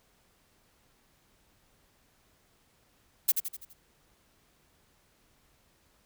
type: noise with echo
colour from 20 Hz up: violet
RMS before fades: -22 dBFS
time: 3.28-3.32 s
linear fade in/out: 10 ms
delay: 83 ms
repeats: 5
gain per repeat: -6 dB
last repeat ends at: 3.735 s
effects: pink hiss -67 dBFS RMS until 6.05 s